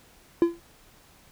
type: tone with exponential decay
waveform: triangle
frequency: 340 Hz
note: F4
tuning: 46 cents flat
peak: -11 dBFS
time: 0.42-0.6 s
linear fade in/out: 1 ms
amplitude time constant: 37 ms
effects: pink hiss -56 dBFS RMS until 1.31 s